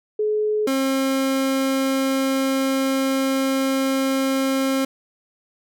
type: tone pair in turn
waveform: sine / 30% pulse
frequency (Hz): 425.4 / 268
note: G#4 / C4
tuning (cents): +42 / +42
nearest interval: minor sixth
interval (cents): 800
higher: first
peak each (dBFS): -18 / -16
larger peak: second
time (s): 0.19-0.67 / 0.67-4.85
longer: second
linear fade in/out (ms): 5
effects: none